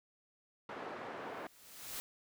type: band-pass noise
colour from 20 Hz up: pink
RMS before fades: -45 dBFS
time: 0.69-1.47 s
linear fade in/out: 2 ms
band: 350 to 1500 Hz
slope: 12 dB/octave
type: noise with exponential growth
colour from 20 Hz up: white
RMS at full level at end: -41 dBFS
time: 1.17-2 s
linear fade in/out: 0 ms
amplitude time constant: 180 ms
effects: none